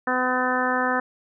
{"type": "harmonic tone", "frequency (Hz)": 253.2, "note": "B3", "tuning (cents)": 43, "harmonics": [1, 2, 3, 4, 5, 6, 7], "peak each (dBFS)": [-28, -28, -28, -28, -28, -28, -28], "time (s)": [0.07, 1], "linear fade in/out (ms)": 5, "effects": []}